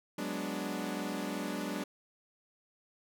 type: chord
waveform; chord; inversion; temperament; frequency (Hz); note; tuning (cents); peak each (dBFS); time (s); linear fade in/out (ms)
sawtooth; G# half-diminished seventh; third; equal; 185 / 207.7 / 246.9 / 293.7; F#3 / G#3 / B3 / D4; 0 / 0 / 0 / 0; -37 / -36 / -38 / -35; 0.18-1.84; 5
effects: none